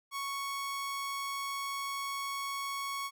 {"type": "tone", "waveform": "sawtooth", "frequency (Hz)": 1108.7, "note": "C#6", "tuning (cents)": 0, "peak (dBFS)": -31, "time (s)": [0.11, 3.11], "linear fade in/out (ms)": 50, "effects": []}